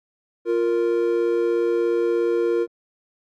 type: tone pair together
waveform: triangle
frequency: 349.2 / 466.1 Hz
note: F4 / A#4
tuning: 0 / 0 cents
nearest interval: perfect fourth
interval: 500 cents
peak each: -19 dBFS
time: 0.45-2.67 s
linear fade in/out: 50 ms
effects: Opus 48 kbps